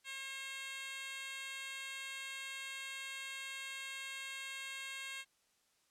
10% pulse tone with high-pass filter, 538 Hz, C5, 48 cents sharp, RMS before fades -45 dBFS, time 0.04-5.25 s, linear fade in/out 50 ms, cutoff 2000 Hz, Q 0.96, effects white hiss -75 dBFS RMS until 5.9 s + low-pass 10000 Hz 12 dB/octave

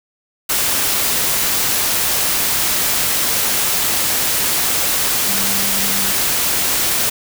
sine tone in noise, 196 Hz, G3, in tune, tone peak -28 dBFS, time 5.28-6.12 s, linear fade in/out 10 ms, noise white, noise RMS -17 dBFS, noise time 0.49-7.1 s, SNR -14 dB, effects none

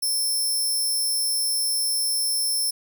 15% pulse tone, 5340 Hz, E8, 22 cents sharp, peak -16 dBFS, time 0.02-2.71 s, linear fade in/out 10 ms, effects none

